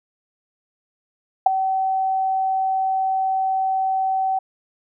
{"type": "tone with ADSR envelope", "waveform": "sine", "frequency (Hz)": 764, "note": "G5", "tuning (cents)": -45, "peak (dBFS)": -5, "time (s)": [1.46, 4.39], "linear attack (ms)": 6, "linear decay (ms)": 10, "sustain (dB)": -13, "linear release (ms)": 7, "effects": []}